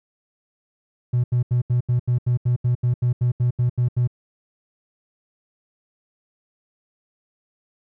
triangle tone bursts, 122.6 Hz, B2, 12 cents flat, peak -13 dBFS, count 16, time 1.13-4.075 s, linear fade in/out 10 ms, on 110 ms, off 79 ms, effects tanh soft clip ceiling -12 dBFS

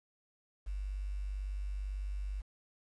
sine tone with quantisation, 49 Hz, G1, in tune, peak -35 dBFS, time 0.66-2.42 s, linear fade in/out 20 ms, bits 10, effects resampled to 24000 Hz

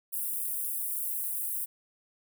white high-pass noise, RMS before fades -33 dBFS, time 0.12-1.66 s, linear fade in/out 20 ms, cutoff 9100 Hz, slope 48 dB/octave, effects none

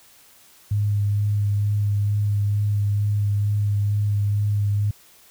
sine tone with vibrato, 102.8 Hz, G#2, 17 cents flat, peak -18 dBFS, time 0.71-4.91 s, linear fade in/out 5 ms, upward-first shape sine, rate 2.2 Hz, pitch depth 14 cents each way, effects white hiss -52 dBFS RMS until 5.3 s

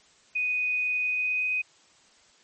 sine tone with pitch glide, 2489 to 2503 Hz, D#7 to D#7, 0 to +10 cents, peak -24 dBFS, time 0.35-1.62 s, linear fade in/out 10 ms, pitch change +10 cents, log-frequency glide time 0.97-1.5 s, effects white hiss -59 dBFS RMS until 2.43 s + MP3 32 kbps

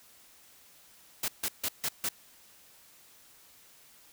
white noise bursts, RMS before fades -31 dBFS, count 5, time 1.23-2.09 s, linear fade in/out 5 ms, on 52 ms, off 150 ms, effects white hiss -58 dBFS RMS until 4.12 s

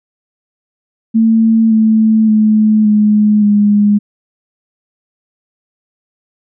sine tone with pitch steps, 224.3 / 219.7 / 215.2 / 210.7 / 206.4 Hz, A3 / A3 / A3 / G#3 / G#3, +34 / -2 / -38 / +25 / -10 cents, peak -6 dBFS, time 1.14-3.99 s, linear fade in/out 20 ms, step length 570 ms, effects none

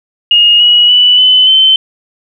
sine tone with pitch steps, 2858 / 2911 / 2966 / 3021 / 3077 Hz, F7 / F#7 / F#7 / F#7 / G7, +39 / -29 / +4 / +35 / -33 cents, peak -3 dBFS, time 0.31-1.76 s, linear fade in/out 2 ms, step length 290 ms, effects none

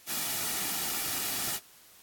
white noise with comb filter, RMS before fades -32 dBFS, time 0.06-1.6 s, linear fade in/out 50 ms, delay 1.9 ms, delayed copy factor -0.5, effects white hiss -56 dBFS RMS until 2.02 s + AAC 64 kbps

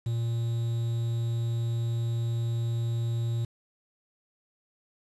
triangle tone with quantisation, 116.3 Hz, A#2, 4 cents flat, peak -24 dBFS, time 0.06-3.45 s, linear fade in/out 5 ms, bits 8, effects resampled to 24000 Hz

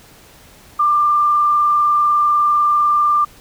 sine tone with vibrato, 1188 Hz, D6, 20 cents sharp, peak -11 dBFS, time 0.79-3.25 s, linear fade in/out 10 ms, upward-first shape triangle, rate 20 Hz, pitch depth 28 cents each way, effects pink hiss -45 dBFS RMS until 3.4 s

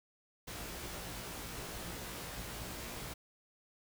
pink noise with comb filter, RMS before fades -44 dBFS, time 0.47-3.14 s, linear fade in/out 10 ms, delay 17 ms, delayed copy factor +0.8, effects none

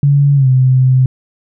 sine tone with pitch glide, 142 to 129.46 Hz, C#3 to C3, +42 to -18 cents, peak -6 dBFS, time 0.03-1.06 s, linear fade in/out 2 ms, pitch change -160 cents, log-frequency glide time 0.35-0.48 s, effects none

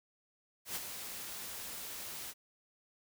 white noise with ADSR envelope, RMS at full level -37 dBFS, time 0.65-2.34 s, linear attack 110 ms, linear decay 30 ms, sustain -7 dB, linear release 44 ms, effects none

